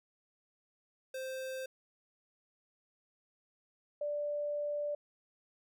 square / sine tone pair in turn, 523 / 587 Hz, C5 / D5, -1 / -1 cents, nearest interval major second, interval 200 cents, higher second, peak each -39 / -33 dBFS, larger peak second, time 1.14-1.66 / 4.01-4.95 s, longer second, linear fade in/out 5 ms, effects none

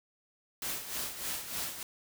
white noise with tremolo, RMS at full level -35 dBFS, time 0.62-1.83 s, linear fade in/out 2 ms, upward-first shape sine, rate 3.3 Hz, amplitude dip 65%, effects none

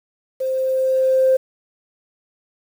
sine tone with level ramp, 523.3 Hz, C5, in tune, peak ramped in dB -19 to -10 dBFS, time 0.4-1.37 s, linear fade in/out 10 ms, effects tanh soft clip ceiling -6 dBFS + 7-bit

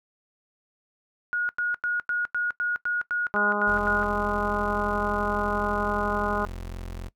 sine tone bursts, 1444 Hz, F#6, 43 cents flat, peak -23 dBFS, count 11, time 1.33-4.03 s, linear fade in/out 0 ms, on 160 ms, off 94 ms
harmonic tone, 206.5 Hz, G#3, 10 cents flat, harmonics 1 / 2 / 3 / 4 / 5 / 6 / 7, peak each -32 / -32 / -32 / -32 / -32 / -32 / -32 dBFS, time 3.34-6.45 s, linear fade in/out 0 ms
30% pulse tone, 43.65 Hz, F1, in tune, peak -31 dBFS, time 3.67-7.09 s, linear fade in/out 10 ms
effects noise-tail reverb RT60 0.1 s tail -19 dB re dry

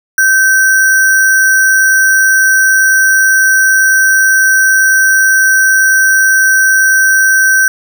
sine tone with sample-and-hold, 1549 Hz, G6, 21 cents flat, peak -5 dBFS, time 0.18-7.68 s, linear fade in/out 2 ms, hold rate 7350 Hz, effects none

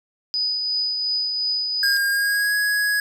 sine tone with tremolo, 4978 Hz, D#8, in tune, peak -19 dBFS, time 0.34-1.97 s, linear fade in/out 0 ms, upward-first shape triangle, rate 2.8 Hz, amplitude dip 35%
square tone with pitch glide, 1615 to 1668.1 Hz, G#6 to G#6, -49 to +7 cents, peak -19 dBFS, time 1.83-3 s, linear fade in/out 2 ms, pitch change +56 cents, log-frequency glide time 2.1-2.55 s
effects none

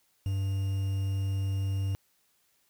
triangle tone with quantisation, 97.2 Hz, G2, 14 cents flat, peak -25 dBFS, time 0.26-1.95 s, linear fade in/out 0 ms, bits 8, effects white hiss -70 dBFS RMS until 2.69 s

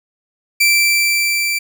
sawtooth tone with level ramp, 2340 Hz, D7, 7 cents flat, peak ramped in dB -6 to -13 dBFS, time 0.6-1.59 s, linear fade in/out 10 ms, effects none

